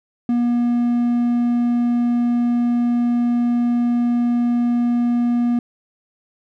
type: tone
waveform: triangle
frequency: 239.8 Hz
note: A#3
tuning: 49 cents sharp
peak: -13 dBFS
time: 0.29-5.59 s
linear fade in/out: 2 ms
effects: none